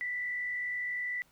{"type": "tone with frequency modulation", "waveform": "sine", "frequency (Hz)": 1975.5, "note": "B6", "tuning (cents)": 0, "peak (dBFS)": -32, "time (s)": [0.01, 1.22], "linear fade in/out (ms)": 0, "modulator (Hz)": 52.1, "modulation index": 0.58, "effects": ["pink hiss -66 dBFS RMS until 1.31 s"]}